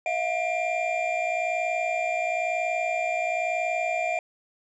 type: tone cluster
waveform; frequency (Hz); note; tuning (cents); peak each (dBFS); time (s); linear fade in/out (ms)
triangle; 647 / 708 / 2383; E5 / F5 / D7; -32 / +23 / +25; -27 / -26 / -28; 0.06-4.19; 2
effects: resampled to 22050 Hz